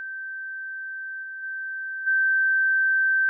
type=tone with level steps; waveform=sine; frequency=1555 Hz; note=G6; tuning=14 cents flat; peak=-31 / -33 / -29 / -18 dBFS; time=0-3.29 s; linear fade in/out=0 ms; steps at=1.22 / 1.42 / 2.06 s; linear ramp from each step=20 ms; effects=none